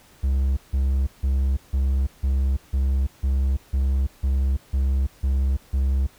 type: tone bursts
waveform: triangle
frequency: 67 Hz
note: C2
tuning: 42 cents sharp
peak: -16 dBFS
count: 12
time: 0.23-6.07 s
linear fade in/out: 10 ms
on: 340 ms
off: 160 ms
effects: pink hiss -53 dBFS RMS until 6.18 s